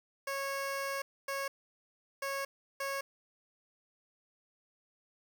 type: tone bursts at uneven times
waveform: 15% pulse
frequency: 550 Hz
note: C#5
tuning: 14 cents flat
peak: -28 dBFS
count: 4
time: 0.27-1.02 / 1.28-1.48 / 2.22-2.45 / 2.8-3.01 s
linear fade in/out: 5 ms
effects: 11-bit